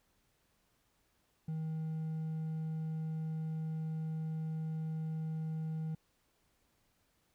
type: tone with hard clipping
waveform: triangle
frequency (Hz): 158.7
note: D#3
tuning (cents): +35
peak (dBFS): -36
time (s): 1.48-5.95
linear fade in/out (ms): 5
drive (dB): 5
effects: pink hiss -75 dBFS RMS until 7.34 s